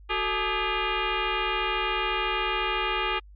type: tone with frequency modulation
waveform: sine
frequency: 784 Hz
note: G5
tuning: in tune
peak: -24 dBFS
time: 0.09-3.2 s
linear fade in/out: 20 ms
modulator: 410 Hz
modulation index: 5.6
effects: added 50 Hz sine -46 dBFS peak until 3.35 s + AAC 64 kbps